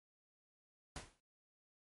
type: noise with exponential decay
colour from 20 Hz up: pink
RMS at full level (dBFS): -44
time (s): 0.96-1.2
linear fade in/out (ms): 0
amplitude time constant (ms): 51
effects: noise-tail reverb RT60 0.2 s tail -24 dB re dry + MP3 48 kbps